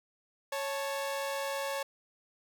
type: tone pair together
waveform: sawtooth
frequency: 553 / 877.8 Hz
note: C#5 / A5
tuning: -4 / -4 cents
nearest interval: minor sixth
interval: 800 cents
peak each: -30 / -35 dBFS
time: 0.52-1.83 s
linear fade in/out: 5 ms
effects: none